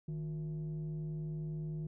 sine tone with frequency modulation, 155.4 Hz, D#3, 2 cents flat, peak -35 dBFS, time 0.08-1.87 s, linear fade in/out 5 ms, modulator 201 Hz, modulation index 0.37, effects tanh soft clip ceiling -34 dBFS

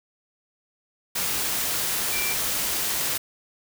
sine tone in noise, 2349 Hz, D7, in tune, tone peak -29 dBFS, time 2.12-2.34 s, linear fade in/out 10 ms, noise white, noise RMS -26 dBFS, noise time 1.15-3.18 s, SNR -6 dB, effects none

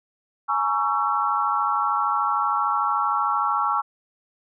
sine chord, A# half-diminished seventh, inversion third, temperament just, 839.1 / 932.3 / 1118.8 / 1342.6 Hz, G#5 / A#5 / C#6 / E6, +18 / 0 / +16 / +31 cents, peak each -26 / -29 / -24 / -24 dBFS, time 0.48-3.82 s, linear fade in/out 20 ms, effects none

